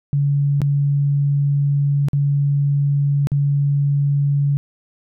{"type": "tone with dropouts", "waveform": "sine", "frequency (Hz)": 142.1, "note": "C#3", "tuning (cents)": 43, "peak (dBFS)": -14, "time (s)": [0.13, 4.57], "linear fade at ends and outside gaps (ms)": 0, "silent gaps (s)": [[0.605, 0.617], [2.085, 2.132], [3.271, 3.318]], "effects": []}